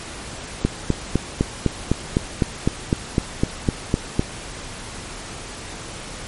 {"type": "click train", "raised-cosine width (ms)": 3, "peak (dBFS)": -3, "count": 15, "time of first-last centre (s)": [0.65, 4.194], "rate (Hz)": 3.95, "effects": ["pink hiss -34 dBFS RMS until 6.27 s", "MP3 48 kbps"]}